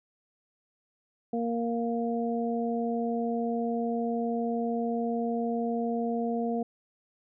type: harmonic tone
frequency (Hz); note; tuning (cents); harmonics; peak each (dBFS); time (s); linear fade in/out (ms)
233.1; A#3; 0; 1 / 2 / 3; -29 / -32 / -34; 1.33-6.63; 5
effects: none